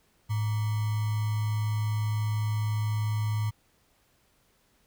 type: tone with sample-and-hold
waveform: sine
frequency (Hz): 107.1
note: A2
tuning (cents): -46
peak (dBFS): -25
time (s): 0.29-3.51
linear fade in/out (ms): 20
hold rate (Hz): 1050
effects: pink hiss -67 dBFS RMS until 4.86 s